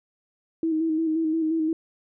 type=tone with vibrato; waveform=sine; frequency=320 Hz; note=D#4; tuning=49 cents sharp; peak=-21 dBFS; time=0.63-1.73 s; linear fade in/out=2 ms; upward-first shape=square; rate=5.7 Hz; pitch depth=33 cents each way; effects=none